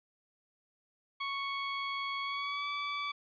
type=tone with pitch glide; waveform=20% pulse; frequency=1108.7 to 1151.8 Hz; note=C#6 to D6; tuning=0 to -34 cents; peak=-29 dBFS; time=1.2-3.12 s; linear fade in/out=10 ms; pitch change=+66 cents; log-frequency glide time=2.22-2.68 s; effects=resampled to 11025 Hz